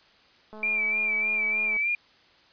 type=click train; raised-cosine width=1 ms; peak=-31 dBFS; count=267; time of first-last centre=0.53-1.767 s; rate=215 Hz
type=tone with vibrato; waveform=sine; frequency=2349 Hz; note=D7; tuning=in tune; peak=-23 dBFS; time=0.63-1.95 s; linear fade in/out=2 ms; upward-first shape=sine; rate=3.3 Hz; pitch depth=51 cents each way
effects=white hiss -58 dBFS RMS until 2.52 s + resampled to 11025 Hz